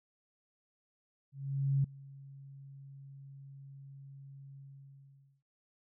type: tone with ADSR envelope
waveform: sine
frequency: 137.7 Hz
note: C#3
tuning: 11 cents flat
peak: -25 dBFS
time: 1.32-5.43 s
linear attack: 520 ms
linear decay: 5 ms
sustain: -23 dB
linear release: 850 ms
effects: none